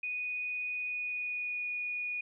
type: tone with pitch glide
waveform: sine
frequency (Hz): 2479 to 2458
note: D#7 to D#7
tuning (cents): -7 to -22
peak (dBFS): -33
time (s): 0.03-2.21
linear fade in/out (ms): 5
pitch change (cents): -15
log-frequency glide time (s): 0.83-1.68
effects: none